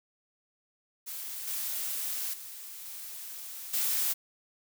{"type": "noise with level steps", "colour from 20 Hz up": "blue", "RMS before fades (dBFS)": [-39, -34, -44, -42, -29], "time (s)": [1.06, 4.14], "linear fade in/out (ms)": 20, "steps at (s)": [1.47, 2.33, 2.85, 3.73], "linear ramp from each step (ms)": 10, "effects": []}